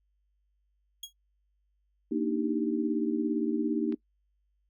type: tone with exponential decay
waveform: sawtooth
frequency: 3300 Hz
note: G#7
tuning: 12 cents flat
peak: -31 dBFS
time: 1.03-1.13 s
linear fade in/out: 5 ms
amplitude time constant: 20 ms
type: chord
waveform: sine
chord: Eb major seventh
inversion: second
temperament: equal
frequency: 233.1 / 293.7 / 311.1 / 392 Hz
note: Bb3 / D4 / Eb4 / G4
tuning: 0 / 0 / 0 / 0 cents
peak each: -31 / -32 / -30 / -35 dBFS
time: 2.11-3.95 s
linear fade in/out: 10 ms
type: click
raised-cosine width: 0.3 ms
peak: -32 dBFS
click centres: 3.924 s
effects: noise-tail reverb RT60 0.1 s tail -21 dB re dry + added 50 Hz sine -70 dBFS peak until 4.69 s